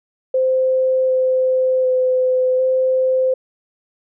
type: tone with pitch steps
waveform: sine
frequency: 519 / 516 / 511 / 518 Hz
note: C5 / C5 / C5 / C5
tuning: -14 / -24 / -41 / -17 cents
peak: -13 dBFS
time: 0.34-3.34 s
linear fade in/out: 5 ms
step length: 750 ms
effects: none